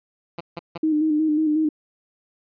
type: tone bursts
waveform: 10% pulse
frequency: 169.9 Hz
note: F3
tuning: 47 cents flat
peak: -21 dBFS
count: 3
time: 0.38-0.778 s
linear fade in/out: 5 ms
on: 26 ms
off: 160 ms
type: tone with vibrato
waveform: sine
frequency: 308.1 Hz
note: D#4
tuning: 17 cents flat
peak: -17 dBFS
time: 0.83-1.69 s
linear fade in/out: 5 ms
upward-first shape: square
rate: 5.5 Hz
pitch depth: 36 cents each way
effects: resampled to 11025 Hz